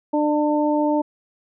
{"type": "harmonic tone", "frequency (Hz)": 298.8, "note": "D4", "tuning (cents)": 30, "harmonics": [1, 2, 3], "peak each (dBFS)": [-19, -22, -24], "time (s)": [0.13, 1.02], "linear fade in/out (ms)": 10, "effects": []}